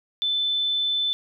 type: tone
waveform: sine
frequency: 3520 Hz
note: A7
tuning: in tune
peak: -21 dBFS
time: 0.22-1.13 s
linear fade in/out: 0 ms
effects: none